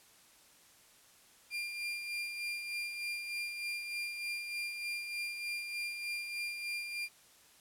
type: tone with tremolo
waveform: 35% pulse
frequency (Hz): 2397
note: D7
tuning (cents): +35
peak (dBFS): -33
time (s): 1.5-7.09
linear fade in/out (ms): 50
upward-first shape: sine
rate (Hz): 3.3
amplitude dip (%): 45
effects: white hiss -62 dBFS RMS until 7.6 s + low-pass 12000 Hz 12 dB/octave